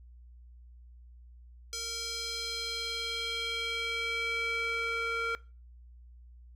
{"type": "tone with band-pass filter sweep", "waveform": "square", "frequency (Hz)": 460.6, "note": "A#4", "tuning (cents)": -21, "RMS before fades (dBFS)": -34, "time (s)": [1.73, 5.35], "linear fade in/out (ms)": 0, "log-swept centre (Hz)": [5700, 1700], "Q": 2.4, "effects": ["noise-tail reverb RT60 0.3 s tail -20 dB re dry", "added 60 Hz sine -50 dBFS peak until 6.55 s"]}